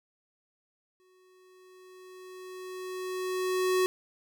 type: tone with exponential growth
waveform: square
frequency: 370 Hz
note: F#4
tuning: in tune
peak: -23 dBFS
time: 1-3.86 s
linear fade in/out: 0 ms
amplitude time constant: 620 ms
effects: none